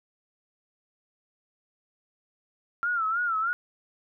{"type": "tone with vibrato", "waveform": "sine", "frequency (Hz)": 1367, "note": "F6", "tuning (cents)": -37, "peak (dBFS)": -24, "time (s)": [2.83, 3.53], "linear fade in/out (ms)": 0, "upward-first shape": "sine", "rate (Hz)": 3.2, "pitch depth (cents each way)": 110, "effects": []}